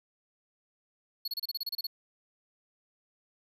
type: tone bursts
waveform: square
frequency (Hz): 4361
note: C#8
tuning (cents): -29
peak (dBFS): -32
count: 11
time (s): 1.25-1.869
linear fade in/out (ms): 5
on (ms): 29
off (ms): 30
effects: none